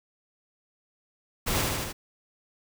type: noise with echo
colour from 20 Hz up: pink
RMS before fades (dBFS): -27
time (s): 1.46-1.63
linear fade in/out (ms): 20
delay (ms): 75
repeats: 4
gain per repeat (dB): -2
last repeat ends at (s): 1.93
effects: none